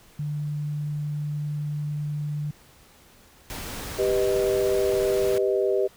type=tone; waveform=sine; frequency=148.2 Hz; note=D3; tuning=16 cents sharp; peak=-26 dBFS; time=0.19-2.51 s; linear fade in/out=5 ms
type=noise; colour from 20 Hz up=pink; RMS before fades=-35 dBFS; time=3.5-5.38 s; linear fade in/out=0 ms
type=chord; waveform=sine; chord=G augmented; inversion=none; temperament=equal; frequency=392 / 493.9 / 622.3 Hz; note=G4 / B4 / D#5; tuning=0 / 0 / 0 cents; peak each=-22 / -26 / -27 dBFS; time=3.98-5.88 s; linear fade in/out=20 ms
effects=pink hiss -54 dBFS RMS until 5.96 s